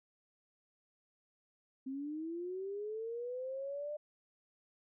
sine linear sweep, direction up, 260 to 602 Hz, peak -38 dBFS, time 1.86-3.97 s, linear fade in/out 10 ms, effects none

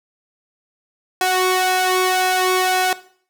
sawtooth tone with flanger, 370 Hz, F#4, in tune, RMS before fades -17 dBFS, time 1.21-2.93 s, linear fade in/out 2 ms, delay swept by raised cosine 1.2 to 1.84 ms, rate 1.9 Hz, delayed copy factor +0.7, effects noise-tail reverb RT60 0.5 s tail -17 dB re dry

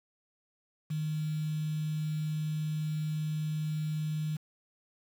sine tone with quantisation, 154.2 Hz, D#3, 15 cents flat, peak -30 dBFS, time 0.9-4.37 s, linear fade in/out 10 ms, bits 8, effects none

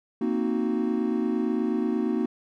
triangle chord, C half-diminished seventh, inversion third, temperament equal, 233.1 / 261.6 / 311.1 / 370 Hz, Bb3 / C4 / Eb4 / Gb4, 0 / 0 / 0 / 0 cents, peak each -25 / -28 / -27 / -28 dBFS, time 0.21-2.26 s, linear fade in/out 5 ms, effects none

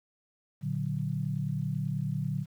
sine chord, Bb augmented, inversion none, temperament equal, 116.54 / 146.83 / 185 Hz, Bb2 / D3 / F#3, 0 / 0 / 0 cents, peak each -35 / -31 / -35 dBFS, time 0.61-2.46 s, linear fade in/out 50 ms, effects 10-bit

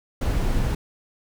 brown noise, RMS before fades -22 dBFS, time 0.21-0.75 s, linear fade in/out 5 ms, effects none

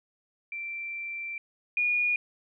sine tone pair in turn, 2349 / 2442 Hz, D7 / D#7, 0 / -33 cents, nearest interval minor second, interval 67 cents, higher second, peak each -33 / -23 dBFS, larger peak second, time 0.52-1.38 / 1.77-2.16 s, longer first, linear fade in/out 2 ms, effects none

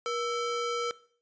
square ring-modulated tone, 899 Hz, A5, 37 cents sharp, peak -27 dBFS, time 0.06-0.91 s, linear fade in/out 0 ms, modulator 422 Hz, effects noise-tail reverb RT60 0.5 s tail -19 dB re dry + resampled to 16000 Hz

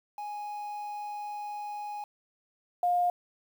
triangle / sine tone pair in turn, 830.6 / 708.9 Hz, G#5 / F5, 0 / +26 cents, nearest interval minor third, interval 274 cents, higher first, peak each -33 / -23 dBFS, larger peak second, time 0.18-2.04 / 2.83-3.1 s, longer first, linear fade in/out 2 ms, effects 9-bit

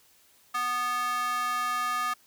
square tone with high-pass filter, 246 Hz, B3, 7 cents flat, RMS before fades -29 dBFS, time 0.54-2.14 s, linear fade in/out 10 ms, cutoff 1200 Hz, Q 3.8, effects white hiss -61 dBFS RMS until 2.26 s

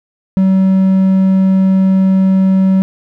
triangle tone, 190.3 Hz, F#3, 49 cents sharp, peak -5 dBFS, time 0.37-2.82 s, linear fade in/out 0 ms, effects none

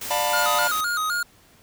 white noise, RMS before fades -32 dBFS, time 0.01-0.81 s, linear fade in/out 5 ms
45% pulse chord, B half-diminished seventh, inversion first, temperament just, 592.7 / 711.2 / 889 / 987.8 Hz, D5 / F5 / A5 / B5, +16 / +31 / +18 / 0 cents, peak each -27 dBFS, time 0.1-0.68 s, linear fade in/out 10 ms
square tone with vibrato, 1337 Hz, E6, 24 cents sharp, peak -23 dBFS, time 0.33-1.23 s, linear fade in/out 5 ms, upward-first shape square, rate 3.9 Hz, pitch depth 110 cents each way
click train, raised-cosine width 0.2 ms, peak -28 dBFS, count 54, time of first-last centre 0.46-1.199 s, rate 71.7 Hz
effects pink hiss -55 dBFS RMS until 1.62 s

